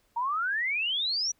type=exponential sweep; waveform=sine; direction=up; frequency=913 to 5940 Hz; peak=-26 dBFS; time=0.16-1.32 s; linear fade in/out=10 ms; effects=pink hiss -69 dBFS RMS until 1.39 s